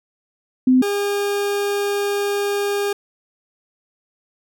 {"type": "tone pair in turn", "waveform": ["sine", "40% pulse"], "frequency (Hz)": [256.2, 405.3], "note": ["C4", "G#4"], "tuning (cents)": [-36, -42], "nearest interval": "minor sixth", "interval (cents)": 794, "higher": "second", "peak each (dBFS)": [-10, -18], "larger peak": "first", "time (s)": [[0.67, 0.82], [0.82, 2.93]], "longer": "second", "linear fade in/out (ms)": 5, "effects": []}